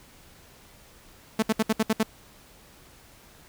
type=tone bursts; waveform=sawtooth; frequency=220 Hz; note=A3; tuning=in tune; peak=-16 dBFS; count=7; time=1.39-2.031 s; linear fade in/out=5 ms; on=35 ms; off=66 ms; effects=pink hiss -53 dBFS RMS until 3.48 s